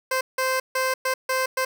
15% pulse tone bursts at uneven times, 520 Hz, C5, 11 cents flat, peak -15 dBFS, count 6, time 0.11-0.21 / 0.38-0.6 / 0.75-0.94 / 1.05-1.14 / 1.29-1.46 / 1.57-1.65 s, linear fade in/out 5 ms, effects none

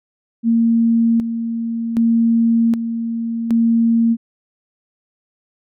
sine tone with tremolo, 230 Hz, A#3, 23 cents flat, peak -11 dBFS, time 0.43-4.17 s, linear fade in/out 50 ms, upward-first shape square, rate 0.65 Hz, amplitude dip 60%, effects none

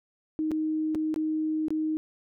sine tone with dropouts, 312.1 Hz, D#4, 5 cents sharp, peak -25 dBFS, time 0.39-1.97 s, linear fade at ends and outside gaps 0 ms, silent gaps 0.51-0.516 / 0.948-0.954 / 1.142-1.161 / 1.683-1.705 s, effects none

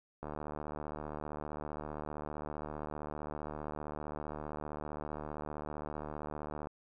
click train, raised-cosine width 1 ms, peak -27 dBFS, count 486, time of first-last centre 0.23-6.671 s, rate 75.3 Hz, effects none

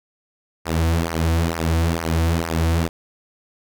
sawtooth tone with flanger, 82.41 Hz, E2, in tune, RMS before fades -20 dBFS, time 0.65-2.89 s, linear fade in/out 20 ms, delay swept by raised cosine 0.26 to 5.06 ms, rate 2.2 Hz, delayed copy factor -0.8, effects none

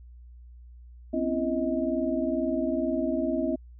sine tone cluster, 252.5 / 272.4 / 334.6 / 632 Hz, B3 / C#4 / E4 / D#5, +39 / -30 / +26 / +27 cents, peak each -30 dBFS, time 1.13-3.56 s, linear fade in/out 10 ms, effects added 60 Hz sine -45 dBFS peak until 3.79 s

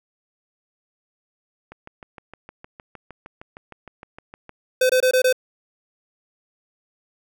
click train, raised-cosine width 0.5 ms, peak -24 dBFS, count 19, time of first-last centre 1.72-4.493 s, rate 6.49 Hz
square tone bursts, 511 Hz, C5, 41 cents flat, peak -15 dBFS, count 5, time 4.81-5.327 s, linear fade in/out 5 ms, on 85 ms, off 23 ms
effects none

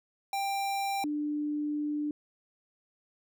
square / sine tone pair in turn, 790 / 296.9 Hz, G5 / D4, +13 / +19 cents, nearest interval octave + perfect fourth, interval 1694 cents, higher first, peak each -30 / -29 dBFS, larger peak second, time 0.33-1.04 / 1.04-2.11 s, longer second, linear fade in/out 2 ms, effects none

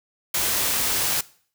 white noise, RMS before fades -23 dBFS, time 0.34-1.21 s, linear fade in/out 5 ms, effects noise-tail reverb RT60 0.5 s tail -20 dB re dry

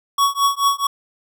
square tone with tremolo, 1119 Hz, C#6, 16 cents sharp, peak -12 dBFS, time 0.18-0.87 s, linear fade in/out 5 ms, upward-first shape triangle, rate 4.6 Hz, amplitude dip 100%, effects none

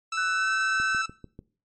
sawtooth tone, 1318.5 Hz, E6, in tune, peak -24 dBFS, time 0.12-1.06 s, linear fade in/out 5 ms
sine tone with pitch glide, 1496 to 1532.7 Hz, F#6 to G6, +19 to -39 cents, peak -24 dBFS, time 0.17-1.02 s, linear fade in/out 10 ms, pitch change +42 cents, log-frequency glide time 0.34-0.51 s
click train, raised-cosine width 3 ms, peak -28 dBFS, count 5, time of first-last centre 0.8-1.391 s, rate 6.77 Hz
effects noise-tail reverb RT60 0.4 s tail -19 dB re dry + MP3 32 kbps

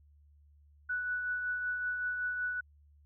sine tone with tremolo, 1480 Hz, F#6, in tune, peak -30 dBFS, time 0.89-2.61 s, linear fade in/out 10 ms, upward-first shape triangle, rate 5.3 Hz, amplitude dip 40%, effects added 73 Hz sine -59 dBFS peak until 3.05 s

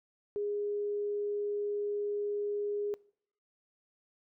sine tone, 411.7 Hz, G#4, 15 cents flat, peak -31 dBFS, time 0.36-2.94 s, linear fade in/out 0 ms, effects noise-tail reverb RT60 0.6 s tail -23 dB re dry

